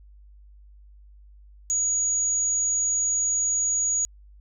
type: tone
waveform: sine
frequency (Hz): 6770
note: G#8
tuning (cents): +32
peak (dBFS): -21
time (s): 1.7-4.05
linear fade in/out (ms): 0
effects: added 50 Hz sine -47 dBFS peak until 4.4 s